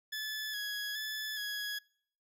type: tone with vibrato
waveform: 20% pulse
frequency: 1700 Hz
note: G#6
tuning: 40 cents sharp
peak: -31 dBFS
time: 0.12-1.79 s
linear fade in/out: 10 ms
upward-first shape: square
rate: 1.2 Hz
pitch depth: 30 cents each way
effects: noise-tail reverb RT60 0.6 s tail -25 dB re dry